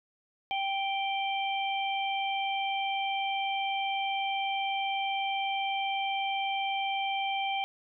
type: harmonic tone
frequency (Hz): 784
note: G5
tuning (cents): 0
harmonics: 1 / 3 / 4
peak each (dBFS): -30 / -35 / -36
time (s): 0.51-7.64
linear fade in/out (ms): 0
effects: none